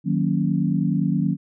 sine chord, D# minor seventh, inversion none, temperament equal, 155.56 / 185 / 233.1 / 277.2 Hz, D#3 / F#3 / A#3 / C#4, 0 / 0 / 0 / 0 cents, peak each -23 / -22 / -26 / -26 dBFS, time 0.04-1.37 s, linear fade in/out 50 ms, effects none

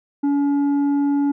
sine tone with tanh clipping, 284.1 Hz, C#4, 43 cents sharp, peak -17 dBFS, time 0.23-1.32 s, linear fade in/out 10 ms, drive 6 dB, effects none

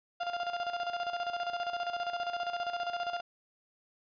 35% pulse tone with tremolo, 698.5 Hz, F5, in tune, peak -29 dBFS, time 0.2-3.21 s, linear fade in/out 10 ms, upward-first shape square, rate 15 Hz, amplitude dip 60%, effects resampled to 11025 Hz

